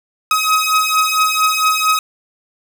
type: beating tone pair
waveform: sawtooth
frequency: 1266 / 1270.4 Hz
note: D#6 / D#6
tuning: +30 / +36 cents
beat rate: 4.4 Hz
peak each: -12 dBFS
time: 0.31-1.99 s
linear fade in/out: 2 ms
effects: none